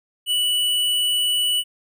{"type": "tone with hard clipping", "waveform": "sine", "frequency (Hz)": 2956, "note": "F#7", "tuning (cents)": -2, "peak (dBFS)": -19, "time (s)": [0.26, 1.64], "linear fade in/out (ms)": 50, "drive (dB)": 15, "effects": []}